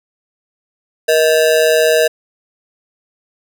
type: ring-modulated tone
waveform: square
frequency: 553 Hz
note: C#5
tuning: 4 cents flat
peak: -7 dBFS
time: 1.08-2.08 s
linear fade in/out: 10 ms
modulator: 78.1 Hz
effects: none